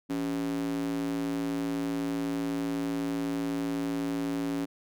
square tone with high-pass filter, 56 Hz, A1, 31 cents sharp, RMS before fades -31 dBFS, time 0.09-4.66 s, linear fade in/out 20 ms, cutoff 250 Hz, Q 6.4, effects none

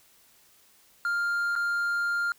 triangle tone with dropouts, 1400 Hz, F6, 4 cents sharp, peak -23 dBFS, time 1.05-2.32 s, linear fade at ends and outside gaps 1 ms, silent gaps 1.554-1.561 s, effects white hiss -60 dBFS RMS until 2.38 s

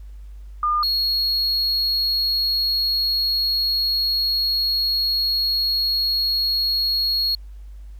sine / triangle tone pair in turn, 1210 / 4312 Hz, D#6 / C#8, -49 / -49 cents, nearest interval octave + minor seventh, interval 2200 cents, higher second, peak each -17 dBFS, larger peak neither, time 0.63-0.83 / 0.83-7.35 s, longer second, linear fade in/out 2 ms, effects added 50 Hz sine -35 dBFS peak until 7.99 s + pink hiss -62 dBFS RMS until 7.99 s

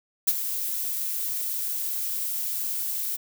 violet noise with ADSR envelope, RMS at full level -18 dBFS, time 0.27-3.17 s, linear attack 15 ms, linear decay 37 ms, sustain -11 dB, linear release 16 ms, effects none

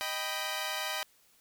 10% pulse chord, Eb augmented, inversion none, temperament equal, 622.3 / 784 / 987.8 Hz, Eb5 / G5 / B5, 0 / 0 / 0 cents, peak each -29 dBFS, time 0.01-1.03 s, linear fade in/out 0 ms, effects white hiss -65 dBFS RMS until 1.4 s

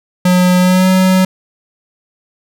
square tone with pitch glide, 181.1 to 186.62 Hz, F#3 to F#3, -37 to +15 cents, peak -8 dBFS, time 0.25-1.25 s, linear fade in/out 5 ms, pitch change +52 cents, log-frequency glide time 0.59-0.88 s, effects none

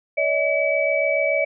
sine tone cluster, 571 / 638 / 2288 Hz, D5 / D#5 / D7, -49 / +43 / -46 cents, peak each -22 dBFS, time 0.17-1.45 s, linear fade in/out 10 ms, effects none

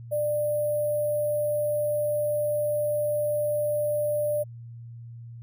sine tone with sample-and-hold, 595 Hz, D5, 22 cents sharp, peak -23 dBFS, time 0.11-4.44 s, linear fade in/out 20 ms, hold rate 11025 Hz, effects added 117 Hz sine -39 dBFS peak until 5.42 s

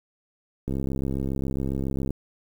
click train, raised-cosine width 3 ms, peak -16 dBFS, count 97, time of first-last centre 0.68-2.106 s, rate 67.3 Hz, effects 8-bit

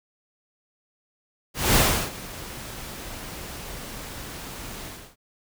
pink noise with ADSR envelope, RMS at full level -17 dBFS, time 1.54-5.16 s, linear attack 220 ms, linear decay 340 ms, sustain -20 dB, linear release 300 ms, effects none

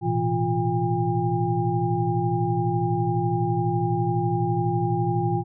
sine tone cluster, 112.4 / 124.4 / 166.5 / 350.4 / 806 Hz, A2 / B2 / E3 / F4 / G5, +37 / +13 / +18 / +6 / +48 cents, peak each -27 dBFS, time 0.01-5.44 s, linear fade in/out 50 ms, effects none

